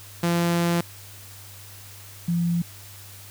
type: tone pair in turn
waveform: sawtooth / sine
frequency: 171.3 / 171.3 Hz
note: F3 / F3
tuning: -33 / -33 cents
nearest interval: unison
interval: 0 cents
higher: neither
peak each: -16 / -20 dBFS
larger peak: first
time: 0.23-0.81 / 2.28-2.62 s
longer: first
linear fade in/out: 5 ms
effects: added 99 Hz sine -45 dBFS peak until 3.3 s + white hiss -45 dBFS RMS until 3.3 s